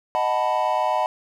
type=chord; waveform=triangle; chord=B dominant seventh; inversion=first; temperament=equal; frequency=622.3 / 740 / 880 / 987.8 Hz; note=D#5 / F#5 / A5 / B5; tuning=0 / 0 / 0 / 0 cents; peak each=-23 dBFS; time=0.15-1.06 s; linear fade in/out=0 ms; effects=none